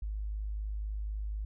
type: tone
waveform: sine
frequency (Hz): 52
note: G#1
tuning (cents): +3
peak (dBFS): -33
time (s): 0.02-1.45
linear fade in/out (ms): 5
effects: none